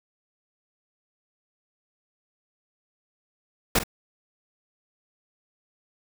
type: noise with echo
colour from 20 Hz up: pink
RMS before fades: -20 dBFS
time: 3.75-3.79 s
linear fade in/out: 5 ms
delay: 47 ms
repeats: 1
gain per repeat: -12 dB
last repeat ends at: 3.837 s
effects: none